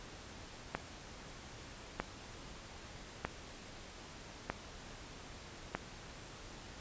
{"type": "click train", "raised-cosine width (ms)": 0.5, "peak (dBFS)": -19, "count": 5, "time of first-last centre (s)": [0.75, 5.75], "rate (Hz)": 0.8, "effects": ["pink hiss -51 dBFS RMS until 6.8 s", "resampled to 16000 Hz"]}